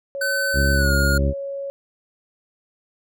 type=tone; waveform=sine; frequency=554.4 Hz; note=C#5; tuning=in tune; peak=-26 dBFS; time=0.15-1.7 s; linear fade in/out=0 ms
type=tone with pitch glide; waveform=square; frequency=1520 to 1426.4 Hz; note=F#6 to F6; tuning=+46 to +36 cents; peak=-21 dBFS; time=0.21-1.18 s; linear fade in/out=5 ms; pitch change=-110 cents; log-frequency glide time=0.73-0.92 s
type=harmonic tone; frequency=69.3 Hz; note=C#2; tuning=in tune; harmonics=1 / 2 / 3 / 4 / 5 / 6; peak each=-18 / -24 / -28 / -30 / -32 / -34 dBFS; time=0.53-1.34 s; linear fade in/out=50 ms
effects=none